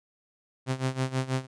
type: tone with tremolo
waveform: sawtooth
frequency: 130.81 Hz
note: C3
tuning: in tune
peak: -20 dBFS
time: 0.66-1.47 s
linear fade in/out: 50 ms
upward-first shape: sine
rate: 6.2 Hz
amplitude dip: 85%
effects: resampled to 22050 Hz